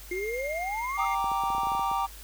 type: exponential sweep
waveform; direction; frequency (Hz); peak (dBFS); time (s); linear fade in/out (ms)
sine; up; 349.2 to 1300; -30; 0.11-1.05; 5
type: tone with tremolo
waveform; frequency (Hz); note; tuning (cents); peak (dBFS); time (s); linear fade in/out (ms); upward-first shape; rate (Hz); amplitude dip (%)
triangle; 2121; C7; +23; -30; 0.11-1.15; 5; triangle; 18; 55
type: chord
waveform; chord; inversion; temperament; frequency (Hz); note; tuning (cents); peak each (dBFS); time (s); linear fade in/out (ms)
triangle; G minor; none; equal; 784 / 932.3 / 1174.7; G5 / Bb5 / D6; 0 / 0 / 0; -28; 0.97-2.07; 20
type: clicks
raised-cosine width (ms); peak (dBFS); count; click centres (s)
2; -29; 12; 1.243 / 1.317 / 1.437 / 1.503 / 1.549 / 1.582 / 1.634 / 1.67 / 1.719 / 1.75 / 1.795 / 1.915
effects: added 50 Hz sine -45 dBFS peak until 2.23 s + white hiss -48 dBFS RMS until 2.23 s